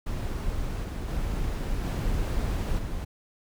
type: noise with level steps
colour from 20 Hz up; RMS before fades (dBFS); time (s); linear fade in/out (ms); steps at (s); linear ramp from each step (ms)
brown; -30 / -32 / -29 / -27 / -32; 0.06-3.05; 10; 0.83 / 1.08 / 1.83 / 2.78; 10
effects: none